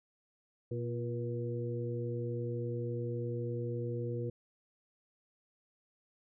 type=harmonic tone with a mistuned harmonic; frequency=120 Hz; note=B2; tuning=49 cents flat; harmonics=1 / 2 / 3 / 4; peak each=-36 / -45 / -41 / -40 dBFS; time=0.71-4.3 s; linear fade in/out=5 ms; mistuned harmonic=3; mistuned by=-40 cents; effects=none